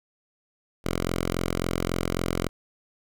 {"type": "tone", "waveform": "5% pulse", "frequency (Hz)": 43.65, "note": "F1", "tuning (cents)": 0, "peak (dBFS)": -14, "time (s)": [0.84, 2.49], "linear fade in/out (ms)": 20, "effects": []}